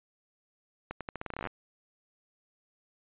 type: accelerating click train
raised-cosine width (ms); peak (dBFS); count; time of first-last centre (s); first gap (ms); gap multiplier
0.5; -21; 16; 0.91-1.472; 97; 0.84
effects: resampled to 8000 Hz